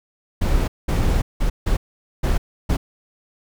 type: noise bursts at uneven times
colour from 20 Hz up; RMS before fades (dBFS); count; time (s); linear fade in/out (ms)
brown; -18; 6; 0.41-0.68 / 0.88-1.22 / 1.4-1.5 / 1.66-1.77 / 2.23-2.38 / 2.69-2.77; 10
effects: none